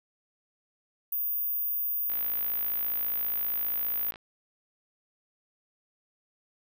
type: tone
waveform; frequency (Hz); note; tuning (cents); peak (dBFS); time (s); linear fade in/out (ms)
sine; 14917; A#9; 0; -27; 1.12-4.11; 5
type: click train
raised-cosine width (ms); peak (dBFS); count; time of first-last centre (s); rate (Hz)
0.3; -28; 114; 2.1-4.158; 54.9
effects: none